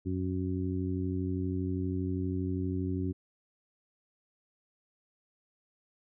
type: harmonic tone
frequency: 92.5 Hz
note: F#2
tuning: in tune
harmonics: 1 / 2 / 3 / 4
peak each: -33 / -37 / -34 / -39 dBFS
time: 0.05-3.13 s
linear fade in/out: 20 ms
effects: none